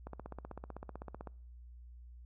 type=click train; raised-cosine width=1 ms; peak=-30 dBFS; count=20; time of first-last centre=0.07-1.273 s; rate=15.8 Hz; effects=noise-tail reverb RT60 0.6 s tail -26 dB re dry + added 60 Hz sine -50 dBFS peak until 2.25 s